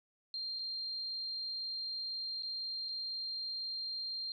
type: tone with dropouts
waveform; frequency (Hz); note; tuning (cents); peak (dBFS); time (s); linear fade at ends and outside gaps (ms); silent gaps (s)
sine; 4186; C8; 0; -37; 0.34-4.32; 1; 0.588-0.592 / 2.424-2.432 / 2.886-2.89
effects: none